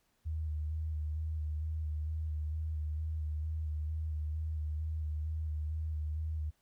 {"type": "tone with vibrato", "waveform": "sine", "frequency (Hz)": 77.5, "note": "D#2", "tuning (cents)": -6, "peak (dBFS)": -33, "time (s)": [0.25, 6.51], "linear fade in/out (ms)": 20, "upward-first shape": "square", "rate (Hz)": 2.2, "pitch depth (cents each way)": 26, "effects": ["pink hiss -75 dBFS RMS until 6.61 s"]}